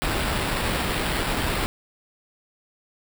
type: noise with sample-and-hold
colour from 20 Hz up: pink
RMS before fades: -25 dBFS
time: 0.02-1.66 s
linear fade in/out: 0 ms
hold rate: 6300 Hz
effects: none